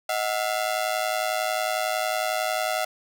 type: ring-modulated tone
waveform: sawtooth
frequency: 685 Hz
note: F5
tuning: 34 cents flat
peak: -17 dBFS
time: 0.09-2.85 s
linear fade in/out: 5 ms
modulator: 55.5 Hz
effects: none